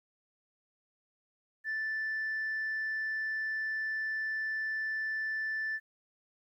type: tone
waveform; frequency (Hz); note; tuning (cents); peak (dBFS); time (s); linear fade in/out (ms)
sine; 1760; A6; 0; -30; 1.64-5.8; 50
effects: tanh soft clip ceiling -29 dBFS + 12-bit